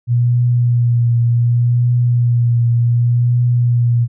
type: tone with vibrato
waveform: sine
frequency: 120 Hz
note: B2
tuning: 49 cents flat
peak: -10 dBFS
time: 0.07-4.08 s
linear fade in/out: 50 ms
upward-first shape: triangle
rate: 0.67 Hz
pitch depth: 29 cents each way
effects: none